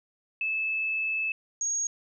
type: tone pair in turn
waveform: sine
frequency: 2614 / 6587 Hz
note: E7 / G#8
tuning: -15 / -15 cents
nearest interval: octave + major third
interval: 1600 cents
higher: second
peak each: -26 dBFS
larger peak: neither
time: 0.41-1.32 / 1.61-1.87 s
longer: first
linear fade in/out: 2 ms
effects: none